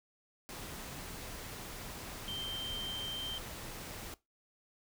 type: tone in noise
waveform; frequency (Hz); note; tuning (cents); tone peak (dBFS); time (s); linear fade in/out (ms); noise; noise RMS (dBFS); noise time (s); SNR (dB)
sine; 3136; G7; 0; -38; 2.28-3.38; 0; pink; -45; 0.49-4.14; +4
effects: noise-tail reverb RT60 0.2 s tail -19 dB re dry